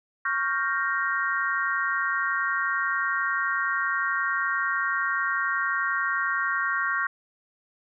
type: chord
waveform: sine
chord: G half-diminished seventh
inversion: second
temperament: equal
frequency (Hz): 1108.7 / 1396.9 / 1568 / 1864.7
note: Db6 / F6 / G6 / Bb6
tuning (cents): 0 / 0 / 0 / 0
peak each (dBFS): -29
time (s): 0.25-7.07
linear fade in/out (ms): 5
effects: none